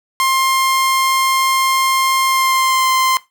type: tone with pitch glide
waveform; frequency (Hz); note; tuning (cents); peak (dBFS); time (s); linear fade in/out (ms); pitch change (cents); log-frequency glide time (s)
sawtooth; 1059 to 1043.8; C6 to C6; +21 to -4; -9; 0.2-3.17; 0; -25; 2.25-2.9
effects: noise-tail reverb RT60 0.2 s tail -17 dB re dry